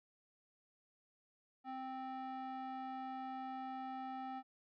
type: tone with band-pass filter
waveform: square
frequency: 261.6 Hz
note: C4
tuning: in tune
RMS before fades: -45 dBFS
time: 1.64-4.43 s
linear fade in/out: 50 ms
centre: 820 Hz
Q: 1.7
effects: resampled to 11025 Hz